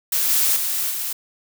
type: noise with level steps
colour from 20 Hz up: blue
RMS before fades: -20 / -18 / -23 / -26 dBFS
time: 0.12-1.13 s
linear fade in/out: 5 ms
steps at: 0.29 / 0.56 / 0.9 s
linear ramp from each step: 5 ms
effects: none